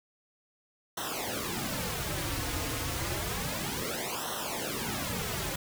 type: noise with flanger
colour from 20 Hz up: pink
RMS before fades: -34 dBFS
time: 0.97-5.56 s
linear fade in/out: 5 ms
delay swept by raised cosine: 0.42 to 5.22 ms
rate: 0.3 Hz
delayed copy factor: -1
effects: none